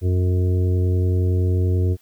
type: harmonic tone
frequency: 91 Hz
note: F#2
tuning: 28 cents flat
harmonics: 1 / 2 / 3 / 4 / 5 / 7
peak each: -16 / -33 / -31 / -28 / -32 / -43 dBFS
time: 0.01-1.97 s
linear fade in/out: 50 ms
effects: white hiss -58 dBFS RMS until 2.01 s